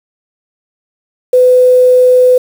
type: tone with quantisation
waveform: sine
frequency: 503 Hz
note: B4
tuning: 32 cents sharp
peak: -3 dBFS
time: 1.33-2.38 s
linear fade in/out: 5 ms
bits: 5
effects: none